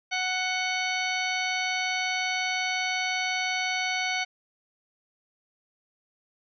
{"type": "harmonic tone with a mistuned harmonic", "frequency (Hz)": 740, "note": "F#5", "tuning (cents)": 0, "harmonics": [1, 2, 3, 4, 5, 6, 8], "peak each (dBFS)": [-32, -34, -29, -36, -39, -36, -39], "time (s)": [0.11, 4.25], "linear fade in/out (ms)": 20, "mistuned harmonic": 4, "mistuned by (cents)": 43, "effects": []}